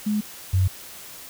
sine tone pair in turn, 210.5 / 93.77 Hz, G#3 / F#2, +24 / +24 cents, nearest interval octave + major second, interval 1400 cents, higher first, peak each -20 / -16 dBFS, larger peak second, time 0.06-0.21 / 0.53-0.68 s, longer neither, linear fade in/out 10 ms, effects white hiss -41 dBFS RMS until 1.29 s

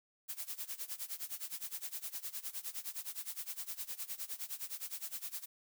blue noise with tremolo, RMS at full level -40 dBFS, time 0.28-5.46 s, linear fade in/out 20 ms, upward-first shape sine, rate 9.7 Hz, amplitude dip 90%, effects none

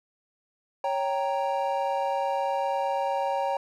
triangle chord, G diminished, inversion second, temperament equal, 554.4 / 784 / 932.3 Hz, Db5 / G5 / Bb5, 0 / 0 / 0 cents, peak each -27 / -27 / -28 dBFS, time 0.84-3.57 s, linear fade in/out 2 ms, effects none

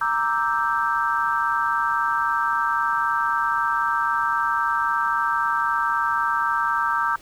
sine chord, E half-diminished seventh, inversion second, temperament equal, 932.3 / 1174.7 / 1318.5 / 1568 Hz, Bb5 / D6 / E6 / G6, 0 / 0 / 0 / 0 cents, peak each -25 dBFS, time 0.01-7.16 s, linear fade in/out 5 ms, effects pink hiss -49 dBFS RMS until 7.21 s

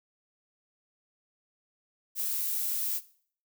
violet noise, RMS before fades -31 dBFS, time 2.15-3.01 s, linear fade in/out 50 ms, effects noise-tail reverb RT60 0.5 s tail -17 dB re dry

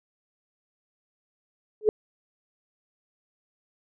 sine tone with exponential growth, 427.6 Hz, A4, 49 cents flat, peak -11 dBFS, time 1.81-1.89 s, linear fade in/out 1 ms, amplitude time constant 17 ms, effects none

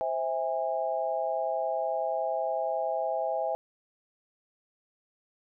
sine chord, C augmented, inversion none, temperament just, 523.3 / 654.1 / 817.6 Hz, C5 / E5 / G#5, 0 / -14 / -27 cents, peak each -33 / -30 / -32 dBFS, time 0.01-3.55 s, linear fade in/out 0 ms, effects none

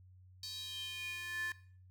square tone with high-pass filter sweep, 350 Hz, F4, 4 cents sharp, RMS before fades -42 dBFS, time 0.43-1.52 s, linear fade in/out 2 ms, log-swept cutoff 4500 to 1600 Hz, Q 6.2, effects noise-tail reverb RT60 0.5 s tail -18 dB re dry + added 92 Hz sine -57 dBFS peak until 1.9 s

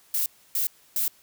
violet noise bursts, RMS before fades -25 dBFS, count 3, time 0.14-1.08 s, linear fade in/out 2 ms, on 120 ms, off 290 ms, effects white hiss -58 dBFS RMS until 1.22 s

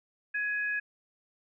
sine tone pair together, 1675 / 2513 Hz, G#6 / D#7, +14 / +17 cents, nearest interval perfect fifth, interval 703 cents, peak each -29 / -37 dBFS, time 0.34-0.8 s, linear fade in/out 10 ms, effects none

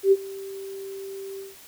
sine tone with ADSR envelope, 390 Hz, G4, 9 cents flat, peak -11 dBFS, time 0.03-1.56 s, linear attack 88 ms, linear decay 42 ms, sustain -22 dB, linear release 170 ms, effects white hiss -48 dBFS RMS until 1.67 s

